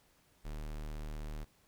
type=tone; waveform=square; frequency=37.89 Hz; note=D#1; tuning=45 cents flat; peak=-40 dBFS; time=0.44-1.45 s; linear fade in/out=20 ms; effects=pink hiss -69 dBFS RMS until 1.67 s